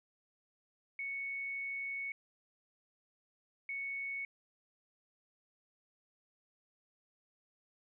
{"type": "tone bursts at uneven times", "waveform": "sine", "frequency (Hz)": 2217, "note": "C#7", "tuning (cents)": 0, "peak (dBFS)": -37, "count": 2, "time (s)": [[0.99, 2.12], [3.69, 4.25]], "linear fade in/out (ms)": 2, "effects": []}